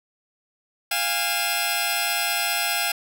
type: tone cluster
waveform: 10% pulse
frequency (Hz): 700 / 815 / 2611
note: F5 / G#5 / E7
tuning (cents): +4 / -33 / -17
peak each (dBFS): -18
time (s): 0.91-2.92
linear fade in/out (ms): 5
effects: none